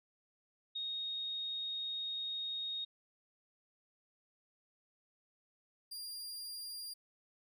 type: tone pair in turn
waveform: sine / sawtooth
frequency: 3729 / 4796 Hz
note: A#7 / D8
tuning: 0 / +36 cents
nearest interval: major third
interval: 436 cents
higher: second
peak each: -37 / -40 dBFS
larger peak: first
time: 0.75-2.85 / 5.91-6.94 s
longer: first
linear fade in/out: 10 ms
effects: none